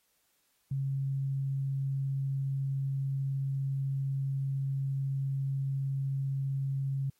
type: tone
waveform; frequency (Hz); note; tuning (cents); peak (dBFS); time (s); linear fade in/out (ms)
sine; 136.4; C#3; -28; -29; 0.71-7.1; 5
effects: white hiss -73 dBFS RMS until 7.19 s + AAC 48 kbps